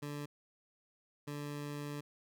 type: tone bursts at uneven times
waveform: 20% pulse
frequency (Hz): 145.8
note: D3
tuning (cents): -12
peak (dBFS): -35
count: 2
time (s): 0.02-0.26 / 1.27-2.01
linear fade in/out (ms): 10
effects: none